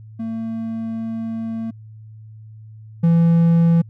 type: tone pair in turn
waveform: triangle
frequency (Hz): 225.4 / 167.55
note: A3 / E3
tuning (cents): +42 / +29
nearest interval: perfect fourth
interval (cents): 513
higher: first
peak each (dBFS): -21 / -9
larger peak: second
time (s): 0.19-1.71 / 3.03-3.82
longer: first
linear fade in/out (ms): 10
effects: added 109 Hz sine -37 dBFS peak until 3.89 s